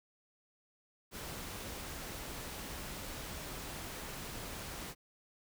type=noise; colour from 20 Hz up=pink; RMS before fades=-44 dBFS; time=1.11-4.95 s; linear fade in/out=50 ms; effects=none